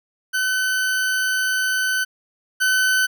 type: tone pair in turn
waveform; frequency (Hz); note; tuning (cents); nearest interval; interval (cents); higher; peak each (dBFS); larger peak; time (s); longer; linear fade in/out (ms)
40% pulse; 1516 / 1516; F#6 / F#6; +42 / +42; unison; 0; neither; -18 / -15; second; 0.33-2.05 / 2.6-3.07; first; 20
effects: none